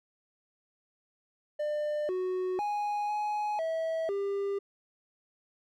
triangle tone with pitch steps, 598 / 369 / 829 / 839 / 649 / 398.4 Hz, D5 / F#4 / G#5 / G#5 / E5 / G4, +31 / -5 / -3 / +17 / -27 / +28 cents, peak -27 dBFS, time 1.59-4.59 s, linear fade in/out 10 ms, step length 500 ms, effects none

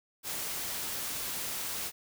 white noise, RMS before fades -36 dBFS, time 0.23-1.92 s, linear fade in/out 50 ms, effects none

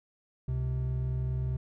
triangle tone pair together, 68 / 128.37 Hz, C#2 / C3, -33 / -33 cents, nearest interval major seventh, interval 1100 cents, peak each -31 / -28 dBFS, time 0.48-1.57 s, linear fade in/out 5 ms, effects none

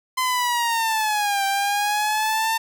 sawtooth linear two-way sweep, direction down then up, 1032 to 784 to 902 Hz, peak -16 dBFS, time 0.17-2.58 s, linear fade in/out 10 ms, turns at 1.45 s, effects none

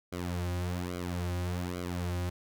sawtooth tone with flanger, 88.8 Hz, F2, 29 cents sharp, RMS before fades -34 dBFS, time 0.12-2.3 s, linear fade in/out 10 ms, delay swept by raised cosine 1.1 to 4.5 ms, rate 1.2 Hz, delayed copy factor -0.95, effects none

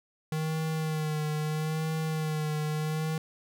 square tone with vibrato, 155.56 Hz, D#3, in tune, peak -29 dBFS, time 0.32-3.18 s, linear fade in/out 2 ms, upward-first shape sine, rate 0.77 Hz, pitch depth 35 cents each way, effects none

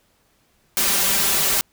white noise with comb filter, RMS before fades -19 dBFS, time 0.77-1.61 s, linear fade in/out 0 ms, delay 5.1 ms, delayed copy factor +0.95, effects pink hiss -62 dBFS RMS until 1.72 s

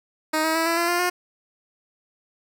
10% pulse tone with pitch steps, 312.2 / 319.3 / 326.6 / 334 / 341.6 / 349.4 / 357.4 Hz, D#4 / D#4 / E4 / E4 / F4 / F4 / F4, +6 / +45 / -16 / +23 / -38 / +1 / +40 cents, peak -12 dBFS, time 0.33-1.1 s, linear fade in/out 10 ms, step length 110 ms, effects none

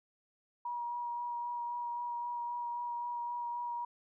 sine tone with vibrato, 957 Hz, A#5, 45 cents sharp, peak -35 dBFS, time 0.65-3.85 s, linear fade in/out 5 ms, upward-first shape sine, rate 3.8 Hz, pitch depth 12 cents each way, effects none

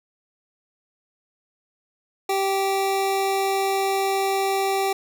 square tone pair together, 389.5 / 779 Hz, G4 / G5, -11 / -11 cents, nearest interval octave, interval 1200 cents, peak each -24 dBFS, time 2.29-4.93 s, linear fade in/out 5 ms, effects none

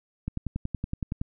click train, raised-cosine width 5 ms, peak -17 dBFS, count 11, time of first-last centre 0.28-1.215 s, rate 10.7 Hz, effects none

